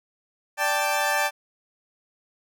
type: chord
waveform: 20% pulse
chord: D suspended fourth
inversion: none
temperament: equal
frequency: 587.3 / 784 / 880 Hz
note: D5 / G5 / A5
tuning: 0 / 0 / 0 cents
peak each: -22 / -21 / -21 dBFS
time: 0.57-1.31 s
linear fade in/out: 50 ms
effects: none